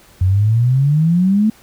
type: exponential sweep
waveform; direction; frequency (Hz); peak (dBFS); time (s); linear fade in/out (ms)
sine; up; 89.6 to 221.8; -10; 0.21-1.5; 5
effects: pink hiss -47 dBFS RMS until 1.62 s